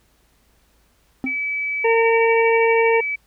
triangle tone with exponential decay, 261.6 Hz, C4, in tune, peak -16 dBFS, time 1.24-1.38 s, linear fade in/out 1 ms, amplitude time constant 30 ms
sine tone, 2295 Hz, D7, 40 cents flat, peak -21 dBFS, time 1.26-3.16 s, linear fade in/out 10 ms
harmonic tone, 456.5 Hz, A#4, 36 cents flat, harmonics 1 / 2 / 4 / 5 / 6, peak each -15 / -21 / -27 / -29 / -31 dBFS, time 1.84-3.01 s, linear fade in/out 10 ms
effects added 54 Hz sine -61 dBFS peak until 3.26 s + pink hiss -61 dBFS RMS until 3.26 s

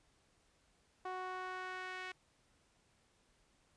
sawtooth tone with band-pass filter sweep, 370 Hz, F#4, in tune, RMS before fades -44 dBFS, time 1.05-2.12 s, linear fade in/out 5 ms, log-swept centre 920 to 2100 Hz, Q 1.6, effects pink hiss -73 dBFS RMS until 3.76 s + resampled to 22050 Hz

